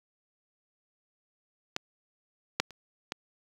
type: clicks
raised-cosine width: 0.2 ms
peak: -12 / -6 / -29 / -15 dBFS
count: 4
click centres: 1.764 / 2.6 / 2.707 / 3.121 s
effects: high-pass 100 Hz 12 dB/octave + 8-bit